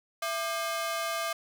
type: ring-modulated tone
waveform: sawtooth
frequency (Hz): 932.3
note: A#5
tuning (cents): 0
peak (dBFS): -23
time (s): 0.22-1.33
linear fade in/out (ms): 5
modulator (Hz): 266
effects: none